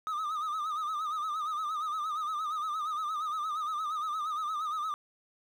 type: tone with vibrato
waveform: triangle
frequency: 1238 Hz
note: D#6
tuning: 9 cents flat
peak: -29 dBFS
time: 0.07-4.94 s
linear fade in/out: 0 ms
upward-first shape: sine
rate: 8.6 Hz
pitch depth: 85 cents each way
effects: 10-bit